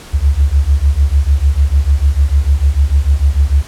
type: beating tone pair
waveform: sine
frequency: 67.2 / 73.9 Hz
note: C2 / D2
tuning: +47 / +11 cents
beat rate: 6.7 Hz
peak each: -11 dBFS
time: 0.13-3.63 s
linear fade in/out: 20 ms
effects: pink hiss -35 dBFS RMS until 3.67 s + low-pass 11000 Hz 12 dB/octave